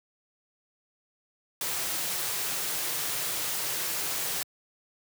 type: band-stop noise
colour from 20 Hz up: white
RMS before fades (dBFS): -31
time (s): 1.61-4.43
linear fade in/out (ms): 2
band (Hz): 200 to 280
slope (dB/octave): 96
effects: high-pass 100 Hz 12 dB/octave